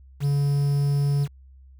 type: tone with quantisation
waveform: triangle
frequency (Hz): 142.1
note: C#3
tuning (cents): +43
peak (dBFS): -17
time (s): 0.2-1.28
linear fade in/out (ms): 50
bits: 7
effects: added 66 Hz sine -46 dBFS peak until 1.79 s